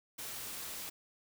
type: noise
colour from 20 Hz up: white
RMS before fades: -43 dBFS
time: 0.18-0.9 s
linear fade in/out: 10 ms
effects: none